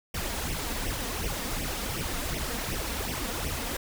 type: noise with flanger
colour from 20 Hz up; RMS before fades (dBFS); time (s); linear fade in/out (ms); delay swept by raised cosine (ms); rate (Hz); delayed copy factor
pink; -32; 0.14-3.77; 5; 0.34 to 4.34; 2.7; +0.75
effects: none